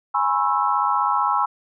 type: chord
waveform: sine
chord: C# minor seventh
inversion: second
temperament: equal with one note detuned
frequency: 830.6 / 987.8 / 1083.4 / 1318.5 Hz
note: G#5 / B5 / C#6 / E6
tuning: 0 / 0 / -40 / 0 cents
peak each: -23 dBFS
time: 0.14-1.46 s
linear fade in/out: 10 ms
effects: none